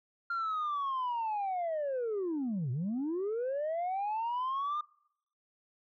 sine linear two-way sweep, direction down then up, 1396.9 to 116.54 to 1219 Hz, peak -29 dBFS, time 0.3-4.81 s, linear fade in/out 5 ms, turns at 2.71 s, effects noise-tail reverb RT60 0.7 s tail -24 dB re dry + tanh soft clip ceiling -29 dBFS

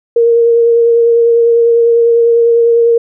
sine tone with vibrato, 466.2 Hz, A#4, in tune, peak -5 dBFS, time 0.16-2.98 s, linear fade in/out 5 ms, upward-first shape sine, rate 10 Hz, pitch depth 15 cents each way, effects none

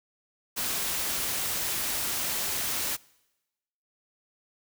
white noise, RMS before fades -30 dBFS, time 0.56-2.97 s, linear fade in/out 20 ms, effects noise-tail reverb RT60 1.0 s tail -24 dB re dry

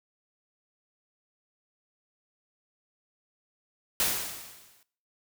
white noise with exponential decay, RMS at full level -24 dBFS, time 4-4.83 s, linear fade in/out 1 ms, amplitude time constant 180 ms, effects noise-tail reverb RT60 0.5 s tail -19 dB re dry

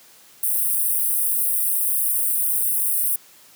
white high-pass noise, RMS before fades -21 dBFS, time 0.43-3.16 s, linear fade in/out 5 ms, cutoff 8700 Hz, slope 96 dB/octave, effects white hiss -50 dBFS RMS until 3.55 s + high-pass 100 Hz 12 dB/octave

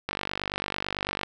click train, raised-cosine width 0.3 ms, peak -12 dBFS, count 57, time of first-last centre 0.09-1.233 s, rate 49 Hz, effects none

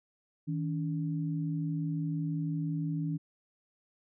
sine tone pair together, 159.1 / 285 Hz, D#3 / C#4, +39 / +48 cents, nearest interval minor seventh, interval 1009 cents, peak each -31 / -36 dBFS, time 0.47-3.18 s, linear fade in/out 20 ms, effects none

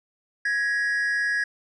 triangle tone pair together, 1662.1 / 1900 Hz, G#6 / A#6, +1 / +33 cents, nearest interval major second, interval 232 cents, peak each -21 / -27 dBFS, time 0.45-1.44 s, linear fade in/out 5 ms, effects resampled to 24000 Hz

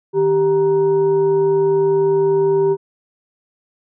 sine tone with frequency modulation, 392 Hz, G4, in tune, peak -12 dBFS, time 0.13-2.77 s, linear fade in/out 50 ms, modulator 547 Hz, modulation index 0.39, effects none

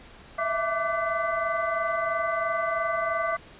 sine tone cluster, 645 / 668 / 1167 / 1512 / 2019 Hz, E5 / E5 / D6 / F#6 / B6, -38 / +23 / -11 / +37 / +38 cents, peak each -33 / -29 / -28 / -34 / -34 dBFS, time 0.38-3.37 s, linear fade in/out 10 ms, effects pink hiss -49 dBFS RMS until 3.59 s + resampled to 8000 Hz

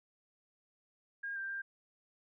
sine tone with pitch steps, 1621 / 1578 / 1590 Hz, G#6 / G6 / G6, -42 / +11 / +24 cents, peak -37 dBFS, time 1.23-1.62 s, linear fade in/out 10 ms, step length 130 ms, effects none

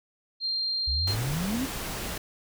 sine tone, 4186 Hz, C8, in tune, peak -26 dBFS, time 0.4-1.16 s, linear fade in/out 50 ms
sine exponential sweep, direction up, 63 to 280.5 Hz, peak -27 dBFS, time 0.87-1.66 s, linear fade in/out 10 ms
pink noise, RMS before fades -34 dBFS, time 1.07-2.18 s, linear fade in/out 5 ms
effects none

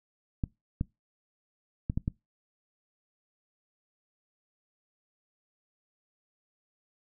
clicks, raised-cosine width 5 ms, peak -16 dBFS, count 5, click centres 0.438 / 0.811 / 1.899 / 1.975 / 2.079 s, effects noise-tail reverb RT60 0.2 s tail -23 dB re dry

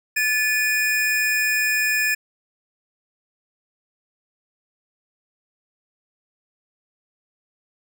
square tone pair together, 1737 / 2456 Hz, A6 / D#7, -23 / -23 cents, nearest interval tritone, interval 600 cents, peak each -22 dBFS, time 0.16-2.15 s, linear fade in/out 10 ms, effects none

